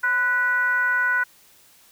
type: tone with frequency modulation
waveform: sine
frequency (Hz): 1480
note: F#6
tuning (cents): 0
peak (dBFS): -18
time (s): 0.03-1.24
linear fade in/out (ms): 10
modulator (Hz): 470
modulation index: 0.61
effects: white hiss -54 dBFS RMS until 1.91 s